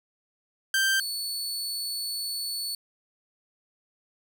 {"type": "tone pair in turn", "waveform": "sawtooth", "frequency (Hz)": [1570, 4441], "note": ["G6", "C#8"], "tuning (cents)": [2, 2], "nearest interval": "octave + tritone", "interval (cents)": 1800, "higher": "second", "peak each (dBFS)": [-18, -27], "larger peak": "first", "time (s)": [[0.74, 1], [1, 2.75]], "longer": "second", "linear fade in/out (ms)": 2, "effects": []}